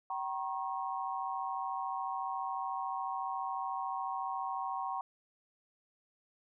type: tone cluster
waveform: sine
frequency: 767 / 952 / 1086 Hz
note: G5 / A#5 / C#6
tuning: -38 / +36 / -36 cents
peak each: -38 / -39 / -39 dBFS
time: 0.1-5.01 s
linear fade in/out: 2 ms
effects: none